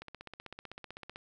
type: click train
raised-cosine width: 0.3 ms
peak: -28 dBFS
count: 19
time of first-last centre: 0.02-1.159 s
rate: 15.8 Hz
effects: none